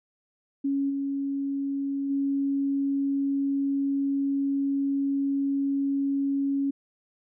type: tone with level steps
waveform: sine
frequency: 277.2 Hz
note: C#4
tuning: in tune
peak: -23 / -26 / -23 dBFS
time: 0.64-6.71 s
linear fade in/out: 10 ms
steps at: 0.89 / 2.09 s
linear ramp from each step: 20 ms
effects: none